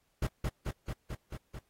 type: noise with echo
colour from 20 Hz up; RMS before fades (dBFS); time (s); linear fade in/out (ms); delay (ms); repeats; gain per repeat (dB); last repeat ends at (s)
brown; -30; 0.22-0.27; 5; 220; 6; -2; 1.59
effects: pink hiss -75 dBFS RMS until 1.69 s + AAC 48 kbps